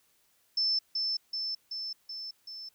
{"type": "tone with echo", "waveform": "sine", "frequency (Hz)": 5290, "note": "E8", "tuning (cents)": 5, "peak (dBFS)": -25, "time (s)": [0.57, 0.79], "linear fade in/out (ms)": 5, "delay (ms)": 380, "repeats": 5, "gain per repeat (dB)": -3, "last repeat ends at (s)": 2.69, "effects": ["white hiss -69 dBFS RMS until 2.74 s"]}